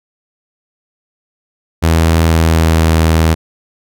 sawtooth tone with pitch glide, 81.7 to 80.71 Hz, E2 to E2, -15 to -36 cents, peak -4 dBFS, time 1.82-3.35 s, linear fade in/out 20 ms, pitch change -21 cents, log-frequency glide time 2.31-2.86 s, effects none

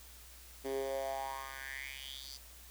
10% pulse tone with high-pass filter sweep, 134.8 Hz, C#3, 48 cents flat, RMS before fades -41 dBFS, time 0.64-2.38 s, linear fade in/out 20 ms, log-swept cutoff 330 to 5000 Hz, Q 5.2, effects added 60 Hz sine -56 dBFS peak until 2.7 s + white hiss -56 dBFS RMS until 2.7 s

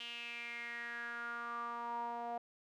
sawtooth tone with band-pass filter sweep, 236.4 Hz, A#3, 24 cents sharp, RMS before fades -43 dBFS, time 0-2.38 s, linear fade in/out 5 ms, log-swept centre 3000 to 750 Hz, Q 7, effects none

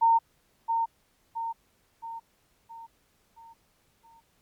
sine tone with echo, 915 Hz, A#5, 32 cents flat, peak -17 dBFS, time 0.01-0.19 s, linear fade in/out 20 ms, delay 670 ms, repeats 6, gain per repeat -6 dB, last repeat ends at 4.21 s, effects pink hiss -68 dBFS RMS until 4.41 s + MP3 96 kbps

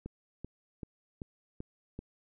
click train, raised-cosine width 3 ms, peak -27 dBFS, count 6, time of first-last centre 0.06-1.991 s, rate 2.59 Hz, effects none

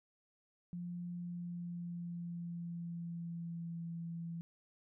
sine tone with pitch glide, 175 to 167.87 Hz, F3 to E3, +4 to +32 cents, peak -40 dBFS, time 0.73-4.41 s, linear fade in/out 0 ms, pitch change -72 cents, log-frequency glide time 1.13-3.82 s, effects none

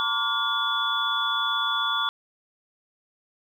sine tone cluster, 911 / 1038 / 1154 / 1416 / 3434 Hz, A#5 / C6 / D6 / F6 / A7, -40 / -14 / -31 / +23 / -43 cents, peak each -33 / -35 / -28 / -29 / -26 dBFS, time 0-2.09 s, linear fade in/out 0 ms, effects 9-bit

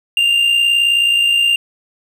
triangle tone with amplitude modulation, 2794 Hz, F7, in tune, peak -7 dBFS, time 0.17-1.56 s, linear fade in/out 2 ms, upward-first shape sine, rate 59 Hz, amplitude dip 45%, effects none

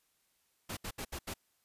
pink noise bursts at uneven times, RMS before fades -40 dBFS, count 5, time 0.69-0.77 / 0.84-0.91 / 0.98-1.05 / 1.12-1.19 / 1.27-1.34 s, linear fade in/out 10 ms, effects white hiss -75 dBFS RMS until 1.64 s + resampled to 32000 Hz

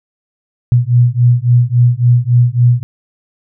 sine beating tone pair, 119.9 / 123.5 Hz, A#2 / B2, +49 / 0 cents, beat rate 3.6 Hz, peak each -10 dBFS, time 0.72-2.83 s, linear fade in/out 0 ms, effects none

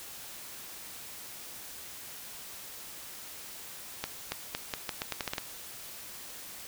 accelerating click train, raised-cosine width 0.2 ms, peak -14 dBFS, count 11, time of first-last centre 4.04-5.382 s, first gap 280 ms, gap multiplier 0.82, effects white hiss -45 dBFS RMS until 6.67 s

